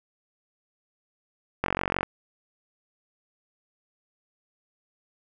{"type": "click train", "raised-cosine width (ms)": 0.5, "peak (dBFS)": -9, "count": 19, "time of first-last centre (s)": [1.64, 2.03], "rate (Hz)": 46.1, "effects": []}